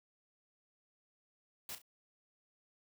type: noise with echo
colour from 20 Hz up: white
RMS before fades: -44 dBFS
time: 1.69-1.75 s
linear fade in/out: 2 ms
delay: 34 ms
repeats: 2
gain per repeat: -10 dB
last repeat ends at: 1.818 s
effects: none